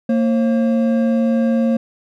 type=tone pair together; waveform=triangle; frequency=229.4 / 536 Hz; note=A#3 / C5; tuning=-28 / +42 cents; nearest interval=octave + minor third; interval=1470 cents; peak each=-12 / -19 dBFS; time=0.09-1.77 s; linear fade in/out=5 ms; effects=none